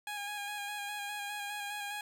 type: tone with vibrato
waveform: 15% pulse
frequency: 821 Hz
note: G#5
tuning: 20 cents flat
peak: -31 dBFS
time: 0.07-2.01 s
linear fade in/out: 2 ms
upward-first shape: square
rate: 4.9 Hz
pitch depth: 21 cents each way
effects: none